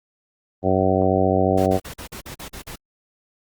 harmonic tone, 94.3 Hz, F#2, 33 cents sharp, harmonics 1 / 2 / 3 / 4 / 5 / 6 / 7 / 8, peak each -24 / -24 / -24 / -24 / -24 / -24 / -24 / -24 dBFS, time 0.62-1.8 s, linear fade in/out 50 ms
pink noise bursts, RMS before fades -35 dBFS, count 9, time 1.57-2.76 s, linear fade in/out 10 ms, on 94 ms, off 43 ms
effects Opus 24 kbps

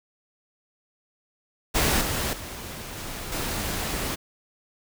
pink noise with level steps, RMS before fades -22 / -27 / -37 / -35 / -29 dBFS, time 1.74-4.16 s, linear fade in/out 20 ms, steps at 2.01 / 2.33 / 2.97 / 3.32 s, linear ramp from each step 2 ms, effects none

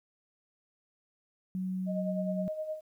sine tone, 186.1 Hz, F#3, 10 cents sharp, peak -31 dBFS, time 1.55-2.48 s, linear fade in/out 0 ms
sine tone with tremolo, 622.3 Hz, D#5, in tune, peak -31 dBFS, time 1.86-2.81 s, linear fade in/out 50 ms, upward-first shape sine, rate 9.7 Hz, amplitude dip 60%
effects 11-bit

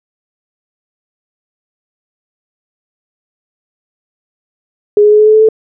sine tone with pitch steps, 415.3 / 419.2 / 423 / 427 / 430.9 / 434.9 / 439 Hz, G#4 / G#4 / G#4 / G#4 / A4 / A4 / A4, 0 / +16 / +32 / +48 / -36 / -20 / -4 cents, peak -3 dBFS, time 4.97-5.488 s, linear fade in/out 2 ms, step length 74 ms, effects none

